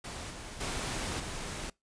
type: noise with level steps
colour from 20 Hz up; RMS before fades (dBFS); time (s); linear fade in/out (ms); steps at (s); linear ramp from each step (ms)
pink; -41 / -44 / -35 / -39; 0.04-1.7; 5; 0.3 / 0.6 / 1.19; 10
effects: noise-tail reverb RT60 0.2 s tail -24 dB re dry + resampled to 22050 Hz